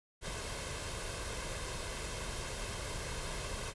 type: noise with comb filter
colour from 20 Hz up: pink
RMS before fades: -40 dBFS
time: 0.21-3.74 s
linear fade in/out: 50 ms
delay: 1.9 ms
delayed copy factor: +0.5
effects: resampled to 24000 Hz